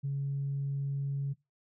sine tone, 139.3 Hz, C#3, 9 cents sharp, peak -29 dBFS, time 0.03-1.34 s, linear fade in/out 20 ms, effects noise-tail reverb RT60 0.2 s tail -21 dB re dry + tanh soft clip ceiling -26 dBFS

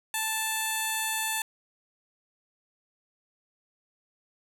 5% pulse tone with notch filter, 879 Hz, A5, 2 cents flat, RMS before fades -30 dBFS, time 0.14-1.42 s, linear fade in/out 2 ms, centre 5200 Hz, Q 1.4, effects none

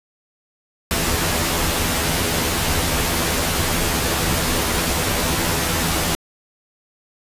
pink noise with comb filter, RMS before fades -20 dBFS, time 0.91-6.15 s, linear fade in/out 0 ms, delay 12 ms, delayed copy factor +0.75, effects resampled to 32000 Hz

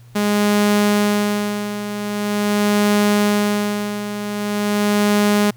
sawtooth tone with tremolo, 206.8 Hz, G#3, 7 cents flat, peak -9 dBFS, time 0.15-5.51 s, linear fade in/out 10 ms, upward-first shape sine, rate 0.44 Hz, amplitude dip 70%, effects added 120 Hz sine -41 dBFS peak until 5.56 s + pink hiss -54 dBFS RMS until 5.56 s

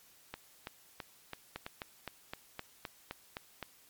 two click trains, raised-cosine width 0.3 ms, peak -24 / -23 dBFS, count 5 / 9, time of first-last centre 0.34-1.665 / 1.56-3.627 s, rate 3.02 / 3.87 Hz, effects white hiss -62 dBFS RMS until 3.89 s + MP3 96 kbps

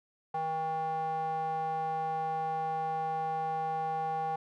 square tone with band-pass filter, 159.4 Hz, D#3, 42 cents sharp, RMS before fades -33 dBFS, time 0.34-4.36 s, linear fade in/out 5 ms, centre 810 Hz, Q 5.3, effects none

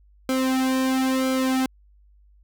sawtooth tone with flanger, 261.4 Hz, C4, 1 cent flat, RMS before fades -22 dBFS, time 0.29-1.66 s, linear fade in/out 2 ms, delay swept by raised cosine 1.1 to 2.4 ms, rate 1 Hz, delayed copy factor -1, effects added 50 Hz sine -52 dBFS peak until 2.43 s

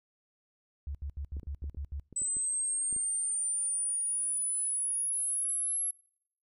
sine tone bursts, 71 Hz, C#2, 42 cents sharp, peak -34 dBFS, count 8, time 0.87-1.997 s, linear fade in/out 0 ms, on 77 ms, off 73 ms
clicks, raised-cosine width 3 ms, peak -35 dBFS, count 9, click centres 1.368 / 1.432 / 1.641 / 1.747 / 2.127 / 2.218 / 2.368 / 2.927 / 2.964 s
sine linear sweep, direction up, 8010 to 11175 Hz, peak -29 dBFS, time 2.16-5.91 s, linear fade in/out 5 ms
effects noise-tail reverb RT60 0.7 s tail -26 dB re dry

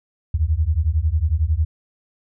sine beating tone pair, 73.42 / 84.42 Hz, D2 / E2, 0 / +42 cents, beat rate 11 Hz, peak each -19 dBFS, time 0.34-1.65 s, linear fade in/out 5 ms, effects none

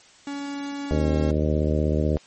45% pulse tone with pitch glide, 282.5 to 270.7 Hz, C#4 to C#4, +33 to -41 cents, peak -29 dBFS, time 0.27-1.31 s, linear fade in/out 2 ms, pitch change -74 cents, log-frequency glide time 0.89-1.09 s
harmonic tone, 76.2 Hz, D#2, 36 cents flat, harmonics 1 / 2 / 3 / 4 / 5 / 6 / 7 / 8, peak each -23 / -26 / -28 / -29 / -30 / -31 / -31 / -32 dBFS, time 0.91-2.17 s, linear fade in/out 0 ms
effects white hiss -52 dBFS RMS until 2.26 s + MP3 32 kbps

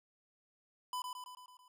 square tone with echo, 1000 Hz, B5, 21 cents sharp, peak -37 dBFS, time 0.93-1.02 s, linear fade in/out 2 ms, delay 110 ms, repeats 6, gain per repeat -4 dB, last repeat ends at 1.68 s, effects none

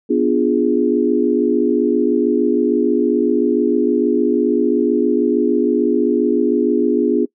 sine chord, B diminished seventh, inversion none, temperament equal, 246.9 / 293.7 / 349.2 / 415.3 Hz, B3 / D4 / F4 / Ab4, 0 / 0 / 0 / 0 cents, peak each -18 dBFS, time 0.09-7.26 s, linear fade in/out 20 ms, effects noise-tail reverb RT60 0.1 s tail -22 dB re dry

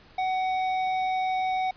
triangle tone with tanh clipping, 749 Hz, F#5, 21 cents sharp, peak -26 dBFS, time 0.18-1.71 s, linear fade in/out 5 ms, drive 16 dB, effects pink hiss -54 dBFS RMS until 1.76 s + resampled to 11025 Hz

